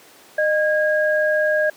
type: tone pair together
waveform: sine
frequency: 612.8 / 1636 Hz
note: D#5 / G#6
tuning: -27 / -26 cents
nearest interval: octave + perfect fourth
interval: 1701 cents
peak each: -17 / -20 dBFS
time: 0.38-1.7 s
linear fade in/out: 5 ms
effects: pink hiss -47 dBFS RMS until 1.76 s + high-pass 300 Hz 12 dB/octave